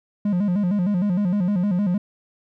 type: tone with vibrato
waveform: triangle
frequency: 191.4 Hz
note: G3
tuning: 41 cents flat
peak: -16 dBFS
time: 0.25-1.98 s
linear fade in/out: 5 ms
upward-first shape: square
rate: 6.5 Hz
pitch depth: 130 cents each way
effects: none